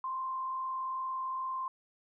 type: tone with frequency modulation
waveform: sine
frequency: 1046.5 Hz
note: C6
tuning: in tune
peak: -33 dBFS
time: 0.04-1.68 s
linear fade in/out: 2 ms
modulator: 42.4 Hz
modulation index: 0.39
effects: none